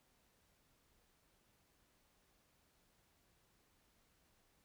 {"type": "silence", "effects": ["pink hiss -75 dBFS RMS until 4.64 s"]}